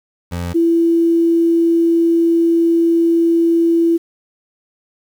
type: tone pair in turn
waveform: 25% pulse / sine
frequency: 87.1 / 334.6 Hz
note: F2 / E4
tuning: -4 / +26 cents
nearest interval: octave + major seventh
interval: 2330 cents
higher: second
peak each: -17 / -10 dBFS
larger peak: second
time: 0.31-0.54 / 0.54-3.98 s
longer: second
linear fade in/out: 20 ms
effects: 7-bit